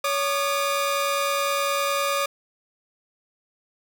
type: tone pair together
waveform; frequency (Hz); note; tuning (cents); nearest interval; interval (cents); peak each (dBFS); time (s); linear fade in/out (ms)
sawtooth; 562 / 1213.8; C#5 / D#6; +24 / -43; octave + minor second; 1333; -21; 0.04-2.26; 5
effects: none